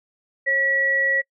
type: tone pair together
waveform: sine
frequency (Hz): 542.1 / 1932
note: C#5 / B6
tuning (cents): -39 / -39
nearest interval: octave + minor seventh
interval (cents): 2200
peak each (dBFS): -27 / -18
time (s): 0.46-1.22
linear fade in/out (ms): 20
effects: noise-tail reverb RT60 0.1 s tail -26 dB re dry